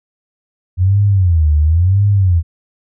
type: tone with vibrato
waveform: sine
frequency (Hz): 87.31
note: F2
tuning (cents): 0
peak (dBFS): -8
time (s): 0.77-2.43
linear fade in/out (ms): 50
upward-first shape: sine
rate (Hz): 0.96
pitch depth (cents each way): 270
effects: none